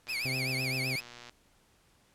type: click train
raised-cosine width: 0.2 ms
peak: -30 dBFS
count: 148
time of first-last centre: 0.07-1.295 s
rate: 120 Hz
type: tone with vibrato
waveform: 30% pulse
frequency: 2368 Hz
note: D7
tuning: 14 cents sharp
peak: -29 dBFS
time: 0.08-1.01 s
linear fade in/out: 20 ms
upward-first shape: triangle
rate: 7.8 Hz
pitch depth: 200 cents each way
type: harmonic tone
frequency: 130.81 Hz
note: C3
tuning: in tune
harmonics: 1 / 2 / 3 / 4 / 5 / 6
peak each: -35 / -41 / -45 / -47 / -49 / -51 dBFS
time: 0.25-0.96 s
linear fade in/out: 2 ms
effects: pink hiss -66 dBFS RMS until 2.14 s + low-pass 12000 Hz 12 dB/octave